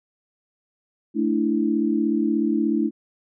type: chord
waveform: sine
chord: A suspended fourth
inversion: none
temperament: just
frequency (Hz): 220 / 293.3 / 330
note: A3 / D4 / E4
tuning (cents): 0 / -2 / +2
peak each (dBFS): -23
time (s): 1.14-2.91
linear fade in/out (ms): 50
effects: none